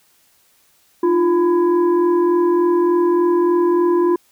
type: tone with frequency modulation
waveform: sine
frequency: 349.2 Hz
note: F4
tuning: in tune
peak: -12 dBFS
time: 1.03-4.16 s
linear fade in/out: 5 ms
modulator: 655 Hz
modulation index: 0.59
effects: white hiss -57 dBFS RMS until 4.31 s